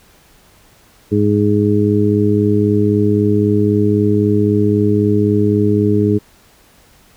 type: harmonic tone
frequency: 103.83 Hz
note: G#2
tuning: in tune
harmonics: 1 / 2 / 3 / 4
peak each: -16 / -16 / -16 / -16 dBFS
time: 1.11-6.19 s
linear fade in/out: 20 ms
effects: pink hiss -49 dBFS RMS until 7.16 s